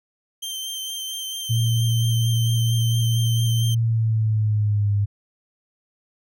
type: tone with vibrato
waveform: sawtooth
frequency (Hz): 3134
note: G7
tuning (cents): -1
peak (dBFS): -25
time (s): 0.42-3.75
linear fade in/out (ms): 10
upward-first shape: sine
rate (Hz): 4.4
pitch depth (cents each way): 18
type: tone with pitch glide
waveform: sine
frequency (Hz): 115.6 to 101.8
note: A#2 to G#2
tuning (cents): -14 to -34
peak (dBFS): -17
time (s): 1.49-5.06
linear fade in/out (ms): 20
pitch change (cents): -220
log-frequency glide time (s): 3.75-4.93
effects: none